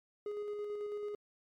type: tone with tremolo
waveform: triangle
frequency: 415.3 Hz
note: G#4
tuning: in tune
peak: -34 dBFS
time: 0.26-1.15 s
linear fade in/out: 2 ms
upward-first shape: square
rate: 9.1 Hz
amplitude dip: 25%
effects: MP3 96 kbps